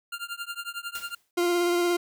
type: tone with tremolo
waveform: 25% pulse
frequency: 1396.9 Hz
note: F6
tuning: in tune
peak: -26 dBFS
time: 0.12-1.15 s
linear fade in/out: 5 ms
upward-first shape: triangle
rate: 11 Hz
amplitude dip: 100%
type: noise with exponential decay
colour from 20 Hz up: white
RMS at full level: -38 dBFS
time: 0.95-1.31 s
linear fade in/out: 2 ms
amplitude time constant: 77 ms
type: tone with vibrato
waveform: 40% pulse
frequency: 349.2 Hz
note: F4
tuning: in tune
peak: -21 dBFS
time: 1.37-1.97 s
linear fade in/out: 10 ms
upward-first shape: sine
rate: 17 Hz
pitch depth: 17 cents each way
effects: none